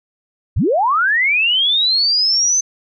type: linear sweep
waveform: sine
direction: up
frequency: 46.25 to 6210 Hz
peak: -12 dBFS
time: 0.56-2.61 s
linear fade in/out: 10 ms
effects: none